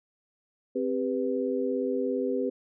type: tone cluster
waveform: sine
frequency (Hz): 261.7 / 397.1 / 494.3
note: C4 / G4 / B4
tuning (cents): 0 / +22 / +1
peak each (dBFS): -30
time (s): 0.75-2.5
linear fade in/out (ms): 10
effects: none